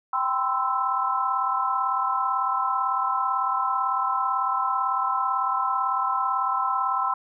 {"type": "chord", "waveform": "sine", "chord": "C major seventh", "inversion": "second", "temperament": "equal with one note detuned", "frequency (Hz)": [784, 1008.5, 1046.5, 1318.5], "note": ["G5", "B5", "C6", "E6"], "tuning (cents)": [0, 36, 0, 0], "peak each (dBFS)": [-29, -28, -27, -26], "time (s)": [0.13, 7.14], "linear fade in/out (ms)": 5, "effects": []}